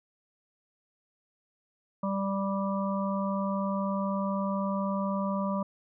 harmonic tone, 196 Hz, G3, in tune, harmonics 1 / 3 / 5 / 6, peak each -29 / -34 / -36 / -37 dBFS, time 2.03-5.63 s, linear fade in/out 5 ms, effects none

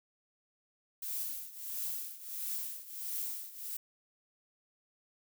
violet noise with tremolo, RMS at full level -36 dBFS, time 1.02-3.77 s, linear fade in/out 5 ms, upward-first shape triangle, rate 1.5 Hz, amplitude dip 85%, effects none

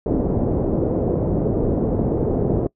white low-pass noise, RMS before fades -20 dBFS, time 0.06-2.67 s, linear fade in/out 2 ms, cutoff 490 Hz, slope 24 dB/octave, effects noise-tail reverb RT60 0.1 s tail -23 dB re dry

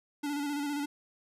square tone with vibrato, 288.9 Hz, D4, 28 cents flat, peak -32 dBFS, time 0.23-0.86 s, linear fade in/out 10 ms, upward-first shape square, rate 15 Hz, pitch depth 33 cents each way, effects resampled to 32000 Hz

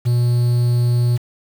triangle tone with quantisation, 121 Hz, B2, 35 cents flat, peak -11 dBFS, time 0.05-1.18 s, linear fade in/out 20 ms, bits 6, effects none

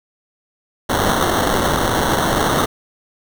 white noise with sample-and-hold, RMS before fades -17 dBFS, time 0.89-2.66 s, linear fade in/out 10 ms, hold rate 2450 Hz, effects none

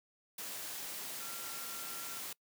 sine tone in noise, 1371 Hz, F6, 32 cents flat, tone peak -51 dBFS, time 1.2-2.19 s, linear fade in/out 5 ms, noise white, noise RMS -43 dBFS, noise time 0.38-2.33 s, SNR -11 dB, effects noise-tail reverb RT60 0.1 s tail -24 dB re dry + high-pass 150 Hz 12 dB/octave

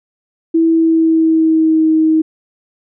sine tone with pitch glide, 327.7 to 316.4 Hz, E4 to D#4, -10 to +29 cents, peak -8 dBFS, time 0.54-2.22 s, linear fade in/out 10 ms, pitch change -61 cents, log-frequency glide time 0.66-1.89 s, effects none

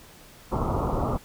pink low-pass noise, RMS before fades -26 dBFS, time 0.51-1.18 s, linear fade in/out 20 ms, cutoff 1300 Hz, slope 96 dB/octave, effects pink hiss -50 dBFS RMS until 1.24 s

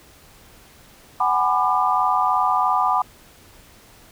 sine chord, G# half-diminished seventh, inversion third, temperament just, 747.5 / 830.6 / 996.7 / 1196.1 Hz, F#5 / G#5 / B5 / D6, +17 / 0 / +16 / +31 cents, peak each -22 / -24 / -21 / -21 dBFS, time 1.2-3.02 s, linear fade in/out 5 ms, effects pink hiss -49 dBFS RMS until 4.11 s

